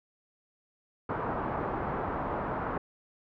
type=low-pass noise; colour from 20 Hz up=white; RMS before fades=-33 dBFS; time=1.09-2.78 s; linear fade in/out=5 ms; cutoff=1200 Hz; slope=24 dB/octave; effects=none